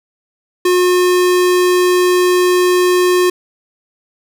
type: tone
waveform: square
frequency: 360 Hz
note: F#4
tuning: 47 cents flat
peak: -10 dBFS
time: 0.65-3.3 s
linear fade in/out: 5 ms
effects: 7-bit